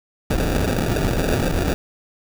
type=noise with sample-and-hold; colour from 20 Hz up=pink; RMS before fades=-20 dBFS; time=0.3-1.74 s; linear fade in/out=2 ms; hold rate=1050 Hz; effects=none